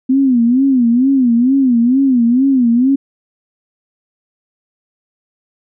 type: tone with vibrato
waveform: sine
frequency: 252.4 Hz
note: B3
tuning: 38 cents sharp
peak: -8 dBFS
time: 0.09-2.96 s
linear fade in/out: 10 ms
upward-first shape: sine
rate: 2.2 Hz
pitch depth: 150 cents each way
effects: none